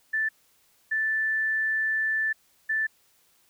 sine tone bursts at uneven times, 1760 Hz, A6, in tune, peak -23 dBFS, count 3, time 0.13-0.29 / 0.91-2.33 / 2.69-2.87 s, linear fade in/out 10 ms, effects white hiss -64 dBFS RMS until 3.49 s

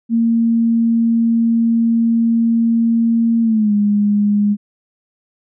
sine tone with pitch glide, 230 to 206.1 Hz, A#3 to G#3, -23 to -13 cents, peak -11 dBFS, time 0.09-4.57 s, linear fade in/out 50 ms, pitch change -190 cents, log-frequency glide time 3.42-3.73 s, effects none

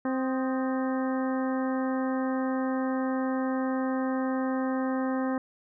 harmonic tone with a mistuned harmonic, 261.6 Hz, C4, in tune, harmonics 1 / 2 / 3 / 4 / 5 / 6 / 7, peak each -27 / -33 / -37 / -39 / -41 / -43 / -44 dBFS, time 0.05-5.38 s, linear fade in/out 2 ms, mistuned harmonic 5, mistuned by -72 cents, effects none

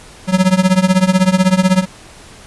square tone with tremolo, 186.2 Hz, F#3, 11 cents sharp, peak -6 dBFS, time 0.27-1.86 s, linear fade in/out 50 ms, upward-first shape triangle, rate 16 Hz, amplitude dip 95%, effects pink hiss -39 dBFS RMS until 2.46 s + resampled to 24000 Hz

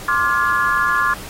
sine chord, D half-diminished seventh, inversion third, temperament just, 1057.2 / 1174.7 / 1409.6 / 1691.5 Hz, C6 / D6 / F6 / Ab6, +18 / 0 / +16 / +31 cents, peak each -20 dBFS, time 0.08-1.14 s, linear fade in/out 5 ms, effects pink hiss -35 dBFS RMS until 1.29 s + AAC 48 kbps

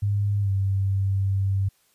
sine tone with pitch glide, 101.7 to 97.44 Hz, G#2 to G2, -36 to -10 cents, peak -20 dBFS, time 0.02-1.69 s, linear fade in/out 10 ms, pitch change -74 cents, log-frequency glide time 0.41-0.5 s, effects white hiss -64 dBFS RMS until 1.94 s + resampled to 32000 Hz

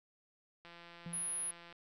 click train, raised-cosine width 0.3 ms, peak -38 dBFS, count 185, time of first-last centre 0.65-1.726 s, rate 171 Hz
triangle tone with exponential decay, 170 Hz, F3, 46 cents flat, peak -38 dBFS, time 1.06-1.52 s, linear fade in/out 2 ms, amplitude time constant 100 ms
sine tone, 10450 Hz, E9, 16 cents flat, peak -36 dBFS, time 1.13-1.51 s, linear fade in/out 5 ms
effects none

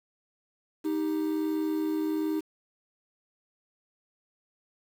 triangle tone pair together, 312.5 / 393.7 Hz, D#4 / G4, +8 / +8 cents, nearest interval major third, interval 400 cents, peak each -25 / -32 dBFS, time 0.84-2.41 s, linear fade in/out 20 ms, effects 8-bit

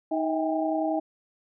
sine tone cluster, 314.3 / 641 / 774 / 805 Hz, D#4 / E5 / G5 / G5, +18 / -49 / -22 / +46 cents, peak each -27 / -28 / -35 / -32 dBFS, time 0.11-1 s, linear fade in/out 10 ms, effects none

